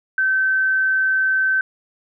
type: tone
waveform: sine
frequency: 1540 Hz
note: G6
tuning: 31 cents flat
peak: -15 dBFS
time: 0.18-1.61 s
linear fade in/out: 2 ms
effects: none